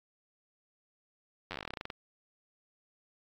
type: slowing click train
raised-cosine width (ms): 0.3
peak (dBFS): -22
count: 17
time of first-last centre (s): 1.51-1.902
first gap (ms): 10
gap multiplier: 1.11
effects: AAC 48 kbps